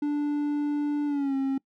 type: tone with pitch glide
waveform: triangle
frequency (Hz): 292.9 to 270.1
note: D4 to C#4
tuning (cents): -5 to -45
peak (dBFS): -22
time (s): 0.02-1.58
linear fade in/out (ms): 5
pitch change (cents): -140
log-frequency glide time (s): 1.06-1.35
effects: noise-tail reverb RT60 0.1 s tail -24 dB re dry